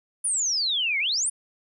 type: exponential two-way sweep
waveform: sine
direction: down then up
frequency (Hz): 9980 to 2093 to 9980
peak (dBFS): -22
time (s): 0.24-1.3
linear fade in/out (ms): 10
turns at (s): 0.99
effects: none